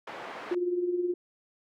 pink band-pass noise, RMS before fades -41 dBFS, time 0.07-0.55 s, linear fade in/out 5 ms, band 470 to 1900 Hz, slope 12 dB/octave
sine tone with tremolo, 354.6 Hz, F4, 26 cents sharp, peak -23 dBFS, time 0.51-1.14 s, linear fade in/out 5 ms, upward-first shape triangle, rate 19 Hz, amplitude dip 65%
effects none

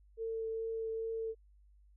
sine tone with vibrato, 448.8 Hz, A4, 34 cents sharp, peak -35 dBFS, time 0.17-1.35 s, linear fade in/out 50 ms, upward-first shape triangle, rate 2.4 Hz, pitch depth 12 cents each way, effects added 50 Hz sine -60 dBFS peak until 1.96 s

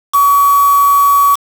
sine tone with quantisation, 1133 Hz, C#6, 37 cents sharp, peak -6 dBFS, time 0.13-1.36 s, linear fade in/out 20 ms, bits 3, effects none

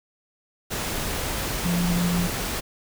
sine tone in noise, 174.61 Hz, F3, in tune, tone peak -21 dBFS, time 1.64-2.28 s, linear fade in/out 20 ms, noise pink, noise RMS -28 dBFS, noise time 0.7-2.61 s, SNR +4 dB, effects none

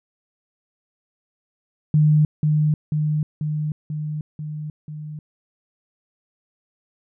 sine tone with echo, 151.9 Hz, D#3, 41 cents flat, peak -12 dBFS, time 1.94-2.25 s, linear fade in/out 2 ms, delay 490 ms, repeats 6, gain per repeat -3 dB, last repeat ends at 5.19 s, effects none

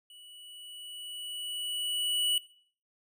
square tone with level ramp, 2946 Hz, F#7, 8 cents flat, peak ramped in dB -51 to -25 dBFS, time 0.1-2.38 s, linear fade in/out 2 ms, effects noise-tail reverb RT60 0.5 s tail -18 dB re dry

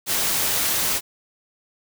white noise, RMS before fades -22 dBFS, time 0.06-1.01 s, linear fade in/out 50 ms, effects none

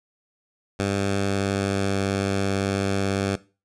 10% pulse tone with pitch glide, 99 to 98.15 Hz, G2 to G2, +18 to +3 cents, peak -14 dBFS, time 0.79-3.36 s, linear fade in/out 10 ms, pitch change -15 cents, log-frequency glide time 1.01-1.99 s, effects noise-tail reverb RT60 0.3 s tail -17 dB re dry + resampled to 22050 Hz

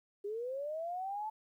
sine linear sweep, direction up, 396.1 to 879 Hz, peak -36 dBFS, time 0.24-1.3 s, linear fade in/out 10 ms, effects 12-bit

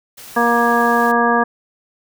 white noise, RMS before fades -37 dBFS, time 0.17-1.12 s, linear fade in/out 10 ms
harmonic tone, 236.2 Hz, A#3, 23 cents sharp, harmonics 1 / 2 / 3 / 4 / 5 / 7, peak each -19 / -19 / -19 / -19 / -19 / -19 dBFS, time 0.36-1.44 s, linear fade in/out 10 ms
effects none

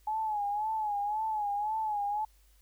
sine tone with vibrato, 845 Hz, G#5, 30 cents sharp, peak -29 dBFS, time 0.07-2.25 s, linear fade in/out 5 ms, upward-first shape sine, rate 1.9 Hz, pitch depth 75 cents each way, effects added 50 Hz sine -60 dBFS peak until 2.61 s + white hiss -68 dBFS RMS until 2.61 s

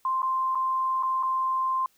sine tone with dropouts, 1046.5 Hz, C6, in tune, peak -23 dBFS, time 0.05-1.86 s, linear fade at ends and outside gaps 2 ms, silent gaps 0.22-0.229 / 0.549-0.554 / 1.027-1.032 / 1.228-1.232 s, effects white hiss -65 dBFS RMS until 1.97 s

